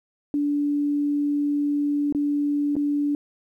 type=tone with dropouts; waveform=sine; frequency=290 Hz; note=D4; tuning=22 cents flat; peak=-20 dBFS; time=0.34-3.15 s; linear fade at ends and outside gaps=1 ms; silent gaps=2.125-2.148 / 2.755-2.765 s; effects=10-bit